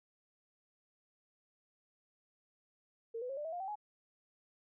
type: tone with pitch steps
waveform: sine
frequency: 457.2 / 498.6 / 543.7 / 592.9 / 646.6 / 705.1 / 768.9 / 838.5 Hz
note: A#4 / B4 / C#5 / D5 / E5 / F5 / G5 / G#5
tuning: -34 / +16 / -34 / +16 / -34 / +16 / -34 / +16 cents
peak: -38 dBFS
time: 3.14-3.756 s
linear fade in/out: 10 ms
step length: 77 ms
effects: none